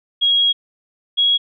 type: tone pair in turn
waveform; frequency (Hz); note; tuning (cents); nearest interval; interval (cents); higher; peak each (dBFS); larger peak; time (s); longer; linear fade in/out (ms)
sine; 3297 / 3318; G#7 / G#7; -13 / -2; unison; 11; second; -12; neither; 0.21-0.53 / 1.17-1.38; first; 20
effects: none